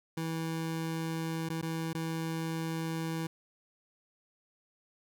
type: tone with dropouts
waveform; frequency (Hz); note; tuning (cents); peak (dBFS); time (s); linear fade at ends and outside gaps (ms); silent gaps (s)
25% pulse; 162.7; E3; -22; -29; 0.17-3.27; 5; 1.489-1.499 / 1.615-1.626 / 1.931-1.948
effects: none